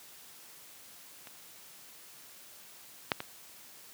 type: clicks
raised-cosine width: 0.3 ms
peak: -30 / -10 / -20 dBFS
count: 3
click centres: 1.272 / 3.118 / 3.204 s
effects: white hiss -53 dBFS RMS until 3.93 s + high-pass 100 Hz 12 dB/octave